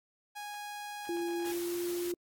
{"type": "tone", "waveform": "sawtooth", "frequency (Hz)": 827, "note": "G#5", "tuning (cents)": -8, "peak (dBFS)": -36, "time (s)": [0.35, 1.53], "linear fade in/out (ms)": 20}
{"type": "tone with pitch glide", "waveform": "sine", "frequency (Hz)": [343, 350.2], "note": ["F4", "F4"], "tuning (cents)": [-31, 5], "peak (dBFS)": -32, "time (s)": [1.09, 2.14], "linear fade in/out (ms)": 2, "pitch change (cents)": 36, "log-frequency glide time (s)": [1.36, 1.88]}
{"type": "noise", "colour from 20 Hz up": "white", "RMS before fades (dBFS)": -44, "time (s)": [1.45, 2.12], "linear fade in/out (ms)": 5}
{"effects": ["AAC 64 kbps"]}